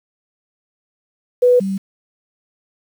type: tone pair in turn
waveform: sine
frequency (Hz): 493.9 / 193.75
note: B4 / G3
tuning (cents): 0 / -20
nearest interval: octave + major third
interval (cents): 1620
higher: first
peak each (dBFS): -8 / -18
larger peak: first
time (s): 1.42-1.6 / 1.6-1.78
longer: neither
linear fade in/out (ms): 10
effects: 7-bit